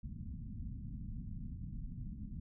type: low-pass noise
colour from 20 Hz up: pink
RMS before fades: -44 dBFS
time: 0.03-2.4 s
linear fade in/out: 5 ms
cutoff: 240 Hz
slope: 48 dB/octave
effects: none